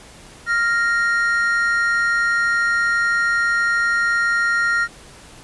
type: tone pair together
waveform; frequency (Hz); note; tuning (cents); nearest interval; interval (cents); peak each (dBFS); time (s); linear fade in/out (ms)
triangle; 1396.9 / 1864.7; F6 / A#6; 0 / 0; perfect fourth; 500; -16 / -18; 0.46-4.88; 50
effects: pink hiss -43 dBFS RMS until 5.43 s + resampled to 24000 Hz